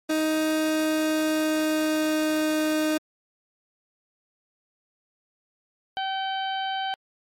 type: tone with pitch glide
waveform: 30% pulse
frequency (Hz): 312.5 to 309.4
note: D#4 to D#4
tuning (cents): +8 to -10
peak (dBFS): -19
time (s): 0.09-2.98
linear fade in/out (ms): 10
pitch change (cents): -18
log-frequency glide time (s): 0.56-2.5
type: harmonic tone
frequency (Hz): 770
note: G5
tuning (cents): -31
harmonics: 1 / 2 / 3 / 4 / 5 / 6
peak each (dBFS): -27 / -34 / -43 / -33 / -45 / -47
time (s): 5.97-6.94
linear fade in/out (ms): 0
effects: MP3 64 kbps